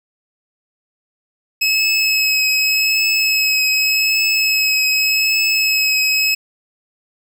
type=tone with vibrato; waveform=25% pulse; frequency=2573 Hz; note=E7; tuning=43 cents flat; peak=-10 dBFS; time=1.61-6.35 s; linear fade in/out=10 ms; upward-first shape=triangle; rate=0.85 Hz; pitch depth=18 cents each way; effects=none